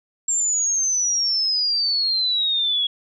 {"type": "exponential sweep", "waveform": "sine", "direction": "down", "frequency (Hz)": [7459, 3322], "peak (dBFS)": -18, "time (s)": [0.28, 2.87], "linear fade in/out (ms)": 5, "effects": []}